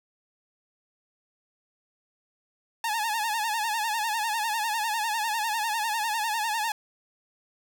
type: tone with vibrato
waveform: sawtooth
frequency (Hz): 880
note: A5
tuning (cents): 0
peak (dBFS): -22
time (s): 2.84-6.72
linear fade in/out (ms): 2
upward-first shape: sine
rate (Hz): 10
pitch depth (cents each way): 100
effects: none